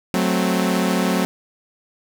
sawtooth chord, F# diminished, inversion none, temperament equal, 185 / 220 / 261.6 Hz, F#3 / A3 / C4, 0 / 0 / 0 cents, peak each -16 / -19 / -19 dBFS, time 0.14-1.25 s, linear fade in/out 0 ms, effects none

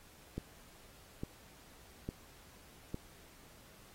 click train, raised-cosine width 3 ms, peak -25 dBFS, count 4, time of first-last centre 0.38-2.944 s, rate 1.17 Hz, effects pink hiss -60 dBFS RMS until 3.94 s + AAC 48 kbps

